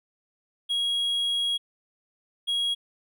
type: tone pair in turn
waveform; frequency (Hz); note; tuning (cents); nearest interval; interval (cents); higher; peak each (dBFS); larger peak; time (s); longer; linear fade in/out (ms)
triangle; 3300 / 3300; G#7 / G#7; -12 / -12; unison; 0; neither; -22; neither; 0.69-1.58 / 2.47-2.75; first; 20
effects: none